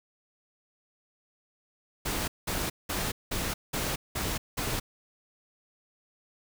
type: noise bursts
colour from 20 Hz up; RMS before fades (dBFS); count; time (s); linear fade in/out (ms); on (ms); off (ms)
pink; -31; 7; 2.05-4.8; 10; 230; 190
effects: none